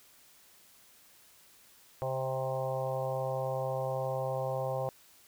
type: harmonic tone with a mistuned harmonic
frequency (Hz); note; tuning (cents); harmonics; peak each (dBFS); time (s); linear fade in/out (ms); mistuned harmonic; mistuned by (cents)
131.8; C3; +13; 1 / 3 / 4 / 5 / 6 / 7 / 8; -37 / -44 / -34 / -39 / -39 / -44 / -45; 2.02-4.89; 0; 5; -26
effects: white hiss -60 dBFS RMS until 5.27 s